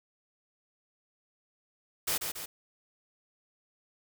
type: noise with echo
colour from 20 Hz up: white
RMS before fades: -30 dBFS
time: 2.07-2.18 s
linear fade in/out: 10 ms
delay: 140 ms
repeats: 2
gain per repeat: -5 dB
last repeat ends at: 2.46 s
effects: none